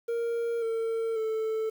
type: tone with pitch steps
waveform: triangle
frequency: 466.2 / 453.2 / 440.5 Hz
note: A#4 / A#4 / A4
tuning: 0 / -49 / +2 cents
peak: -25 dBFS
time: 0.08-1.7 s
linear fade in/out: 10 ms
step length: 540 ms
effects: 9-bit